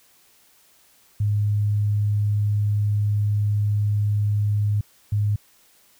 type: tone pair in turn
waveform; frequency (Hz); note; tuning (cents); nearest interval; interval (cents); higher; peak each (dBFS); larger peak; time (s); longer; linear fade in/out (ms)
sine; 103.83 / 103.83; G#2 / G#2; 0 / 0; unison; 0; neither; -18; neither; 1.2-4.81 / 5.12-5.36; first; 5
effects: white hiss -57 dBFS RMS until 5.99 s

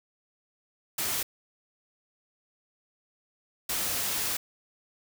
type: noise bursts at uneven times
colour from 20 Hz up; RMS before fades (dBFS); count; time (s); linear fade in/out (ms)
white; -30; 2; 0.98-1.23 / 3.69-4.37; 5
effects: none

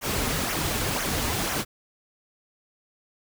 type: noise with flanger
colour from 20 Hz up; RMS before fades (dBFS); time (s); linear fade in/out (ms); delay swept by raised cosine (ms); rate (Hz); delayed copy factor
pink; -27; 0.01-1.65; 50; 0.22 to 6.02; 2; -0.6
effects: none

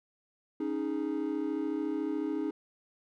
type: chord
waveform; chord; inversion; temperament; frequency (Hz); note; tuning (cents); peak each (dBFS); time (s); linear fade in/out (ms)
triangle; C# suspended second; none; equal; 277.2 / 311.1 / 415.3; C#4 / D#4 / G#4; 0 / 0 / 0; -33 / -30 / -35; 0.6-2.51; 5
effects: tanh soft clip ceiling -20 dBFS

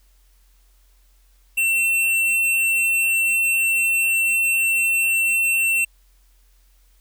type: tone with tanh clipping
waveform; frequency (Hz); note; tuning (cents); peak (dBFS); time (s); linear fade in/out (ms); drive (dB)
sine; 2701; E7; +42; -18; 1.57-5.85; 10; 16
effects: added 44 Hz sine -53 dBFS peak until 7 s + white hiss -63 dBFS RMS until 7 s

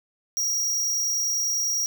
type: tone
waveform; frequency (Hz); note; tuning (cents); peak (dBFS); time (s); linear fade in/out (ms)
square; 5690; F8; +31; -23; 0.37-1.86; 0
effects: none

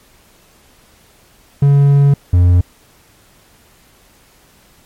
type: tone pair in turn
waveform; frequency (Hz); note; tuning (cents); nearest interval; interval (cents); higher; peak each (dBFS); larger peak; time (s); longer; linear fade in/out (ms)
triangle; 141.2 / 88.64; C#3 / F2; +32 / +26; minor sixth; 806; first; -4; neither; 1.62-2.14 / 2.33-2.61; first; 5
effects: pink hiss -49 dBFS RMS until 4.85 s + MP3 64 kbps

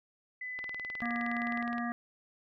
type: tone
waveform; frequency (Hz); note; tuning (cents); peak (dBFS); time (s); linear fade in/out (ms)
sine; 2005; B6; +26; -37; 0.41-1.62; 5
type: click train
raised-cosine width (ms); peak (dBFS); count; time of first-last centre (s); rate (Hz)
0.3; -28; 24; 0.59-1.782; 19.3
type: harmonic tone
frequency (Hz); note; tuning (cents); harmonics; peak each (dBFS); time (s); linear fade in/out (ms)
237.5; A#3; +33; 1 / 3 / 5 / 7 / 8; -34 / -39 / -41 / -42 / -43; 1.02-1.92; 0
effects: none

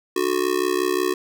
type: tone with amplitude modulation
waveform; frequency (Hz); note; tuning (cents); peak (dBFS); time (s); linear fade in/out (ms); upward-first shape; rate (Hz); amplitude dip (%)
square; 366.3; F#4; -17; -16; 0.16-1.14; 5; sine; 65.6; 95
effects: none

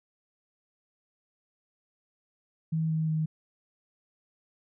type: tone with pitch steps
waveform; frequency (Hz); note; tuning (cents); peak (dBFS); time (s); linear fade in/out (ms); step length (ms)
sine; 160.2 / 158.63 / 157.08; E3 / D#3 / D#3; -49 / +34 / +17; -25; 2.72-3.26; 10; 180
effects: none

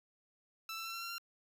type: tone with pitch steps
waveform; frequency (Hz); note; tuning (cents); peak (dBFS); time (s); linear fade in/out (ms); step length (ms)
15% pulse; 1326 / 1336.8 / 1347.6 / 1358.6 / 1369.6 / 1380.7; E6 / E6 / E6 / F6 / F6 / F6; +10 / +24 / +38 / -48 / -34 / -20; -34; 0.69-1.182; 2; 82
effects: none

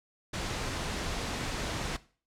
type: noise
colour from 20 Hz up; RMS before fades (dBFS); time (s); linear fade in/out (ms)
pink; -34; 0.33-1.97; 10
effects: noise-tail reverb RT60 0.4 s tail -18 dB re dry + low-pass 7000 Hz 12 dB/octave

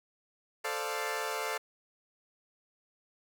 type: chord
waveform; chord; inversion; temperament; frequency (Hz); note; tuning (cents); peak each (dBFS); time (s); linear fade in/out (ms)
15% pulse; D minor seventh; second; equal; 440 / 523.3 / 587.3 / 698.5; A4 / C5 / D5 / F5; 0 / 0 / 0 / 0; -30 / -33 / -33 / -33; 0.64-1.58; 10
effects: none

